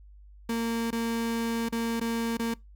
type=tone with dropouts; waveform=35% pulse; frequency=230.1 Hz; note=A#3; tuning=22 cents flat; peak=-25 dBFS; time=0.49-2.54 s; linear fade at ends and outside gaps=5 ms; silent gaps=0.907-0.926 / 1.688-1.724 / 1.999-2.011 / 2.371-2.394 s; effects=noise-tail reverb RT60 0.2 s tail -23 dB re dry + added 50 Hz sine -48 dBFS peak until 2.75 s